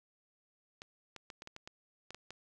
clicks, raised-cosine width 0.2 ms, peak -29 dBFS, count 10, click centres 0.819 / 1.163 / 1.302 / 1.421 / 1.474 / 1.564 / 1.675 / 2.106 / 2.146 / 2.306 s, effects none

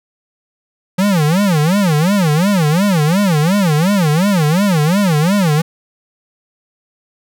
square tone with vibrato, 174.61 Hz, F3, in tune, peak -11 dBFS, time 0.98-5.62 s, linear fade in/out 10 ms, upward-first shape sine, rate 2.8 Hz, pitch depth 290 cents each way, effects none

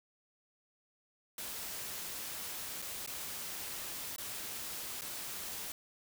white noise with dropouts, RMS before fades -42 dBFS, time 1.38-5.72 s, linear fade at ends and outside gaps 2 ms, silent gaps 2.819-2.823 / 3.063-3.074 / 4.162-4.182 / 5.011-5.018 s, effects none

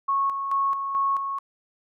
sine tone with tremolo, 1100 Hz, C#6, 14 cents flat, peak -20 dBFS, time 0.08-1.39 s, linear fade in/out 10 ms, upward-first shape square, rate 2.3 Hz, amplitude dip 50%, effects none

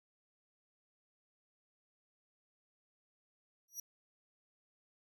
sawtooth tone with exponential growth, 5790 Hz, F#8, 38 cents flat, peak -35 dBFS, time 3.68-3.8 s, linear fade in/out 5 ms, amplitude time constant 24 ms, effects none

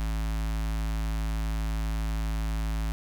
square tone with notch filter, 53.8 Hz, A1, 38 cents flat, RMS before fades -29 dBFS, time 0-2.92 s, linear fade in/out 0 ms, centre 440 Hz, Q 1.2, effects none

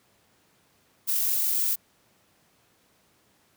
violet noise with amplitude modulation, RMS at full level -24 dBFS, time 1.07-1.76 s, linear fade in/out 20 ms, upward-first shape sine, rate 46 Hz, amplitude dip 25%, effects pink hiss -64 dBFS RMS until 3.56 s + high-pass 100 Hz 12 dB/octave

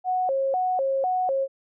sine tone with vibrato, 631 Hz, D#5, 24 cents sharp, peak -21 dBFS, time 0.04-1.48 s, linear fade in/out 50 ms, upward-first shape square, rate 2 Hz, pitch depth 270 cents each way, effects none

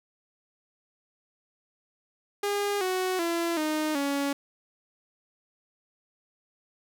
sawtooth tone with pitch steps, 406.7 / 370.8 / 338.1 / 308.2 / 281 Hz, G#4 / F#4 / E4 / D#4 / C#4, -36 / +4 / +44 / -16 / +24 cents, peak -22 dBFS, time 2.43-4.33 s, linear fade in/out 5 ms, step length 380 ms, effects none

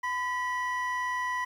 triangle tone pair together, 1006 / 1943.5 Hz, B5 / B6, +32 / -28 cents, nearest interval major seventh, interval 1140 cents, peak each -28 / -30 dBFS, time 0.03-1.45 s, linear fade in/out 10 ms, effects tanh soft clip ceiling -20 dBFS + 10-bit

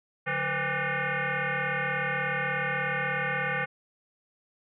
sine tone with frequency modulation, 146.7 Hz, D3, 2 cents flat, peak -26 dBFS, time 0.26-3.66 s, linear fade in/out 20 ms, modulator 330 Hz, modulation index 6.5, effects none

